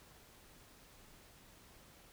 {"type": "silence", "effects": ["pink hiss -61 dBFS RMS until 2.12 s"]}